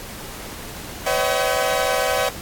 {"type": "tone cluster", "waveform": "sawtooth", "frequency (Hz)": [506, 559, 637, 764], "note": ["B4", "C#5", "D#5", "G5"], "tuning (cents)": [42, 14, 41, -45], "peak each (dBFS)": -20, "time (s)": [1.06, 2.29], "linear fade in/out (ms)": 5, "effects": ["pink hiss -35 dBFS RMS until 2.41 s", "AAC 64 kbps"]}